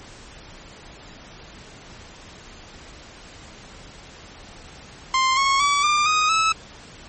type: tone with pitch steps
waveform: sawtooth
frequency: 1049 / 1095.4 / 1143.9 / 1194.6 / 1247.5 / 1302.7 Hz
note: C6 / C#6 / D6 / D6 / D#6 / E6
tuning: +4 / -21 / -46 / +29 / +4 / -21 cents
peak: -13 dBFS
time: 5.14-6.52 s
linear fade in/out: 2 ms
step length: 230 ms
effects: pink hiss -43 dBFS RMS until 7.08 s + MP3 32 kbps